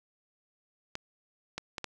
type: clicks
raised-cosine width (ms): 0.2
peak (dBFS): -18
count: 4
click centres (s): 0.954 / 1.58 / 1.782 / 1.843
effects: none